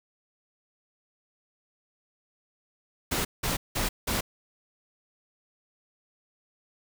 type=noise bursts; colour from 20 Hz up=pink; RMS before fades=-28 dBFS; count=4; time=3.11-4.21 s; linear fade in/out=10 ms; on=140 ms; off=180 ms; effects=none